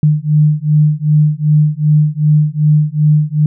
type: beating tone pair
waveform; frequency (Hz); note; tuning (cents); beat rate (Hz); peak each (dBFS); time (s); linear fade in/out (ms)
sine; 150 / 152.6; D3 / D#3; +37 / -33; 2.6; -11; 0.03-3.46; 2
effects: none